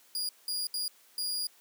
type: tone bursts at uneven times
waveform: sawtooth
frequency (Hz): 4855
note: D#8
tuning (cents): -43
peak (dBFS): -28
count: 4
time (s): 0.15-0.29 / 0.48-0.67 / 0.74-0.88 / 1.18-1.47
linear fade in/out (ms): 2
effects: white hiss -61 dBFS RMS until 1.6 s + high-pass 300 Hz 12 dB/octave